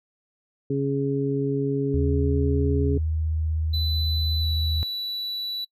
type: harmonic tone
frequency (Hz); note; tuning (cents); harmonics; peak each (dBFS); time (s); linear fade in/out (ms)
138.59; C#3; 0; 1 / 2 / 3; -26 / -26 / -26; 0.7-2.98; 5
type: tone with vibrato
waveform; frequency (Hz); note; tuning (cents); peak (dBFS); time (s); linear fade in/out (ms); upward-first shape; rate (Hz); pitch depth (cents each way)
sine; 79; D#2; +27; -22; 1.94-4.83; 0; triangle; 16; 15
type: tone with pitch glide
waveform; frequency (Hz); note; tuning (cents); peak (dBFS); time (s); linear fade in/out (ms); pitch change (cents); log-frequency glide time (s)
triangle; 3997 to 3947; B7 to B7; +20 to -2; -26; 3.73-5.65; 10; -22; 4.4-4.45
effects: noise-tail reverb RT60 0.1 s tail -24 dB re dry